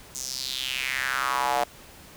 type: tone with high-pass filter sweep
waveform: square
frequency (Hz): 65.41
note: C2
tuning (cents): 0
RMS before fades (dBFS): -28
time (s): 0.15-1.64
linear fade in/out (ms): 0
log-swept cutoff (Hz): 6800 to 670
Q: 3.9
effects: pink hiss -48 dBFS RMS until 2.16 s